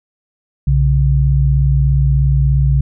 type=tone pair together; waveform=sine; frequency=61.74 / 138.6 Hz; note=B1 / C#3; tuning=0 / 0 cents; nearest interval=octave + major second; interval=1400 cents; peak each=-12 dBFS; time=0.67-2.81 s; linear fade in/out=5 ms; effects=none